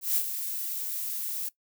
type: noise with ADSR envelope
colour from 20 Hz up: violet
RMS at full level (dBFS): -24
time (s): 0.01-1.49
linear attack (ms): 150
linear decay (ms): 68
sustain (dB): -9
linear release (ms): 8
effects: noise-tail reverb RT60 0.1 s tail -18 dB re dry